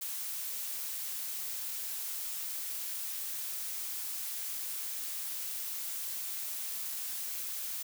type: noise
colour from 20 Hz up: blue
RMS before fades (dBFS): -38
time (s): 0.01-7.83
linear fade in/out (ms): 10
effects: none